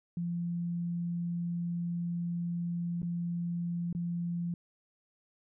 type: tone with dropouts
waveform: sine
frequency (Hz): 172.2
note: F3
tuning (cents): -24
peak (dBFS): -31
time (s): 0.17-4.54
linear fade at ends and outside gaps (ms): 2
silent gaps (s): 3.019-3.029 / 3.928-3.949
effects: none